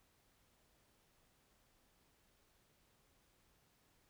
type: silence
effects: pink hiss -74 dBFS RMS until 4.09 s